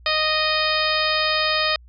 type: harmonic tone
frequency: 620 Hz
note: D#5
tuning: 6 cents flat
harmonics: 1 / 2 / 3 / 4 / 5 / 6 / 7 / 8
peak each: -26 / -25 / -26 / -26 / -29 / -27 / -28 / -27 dBFS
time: 0.06-1.76 s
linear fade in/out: 2 ms
effects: added 60 Hz sine -44 dBFS peak until 1.88 s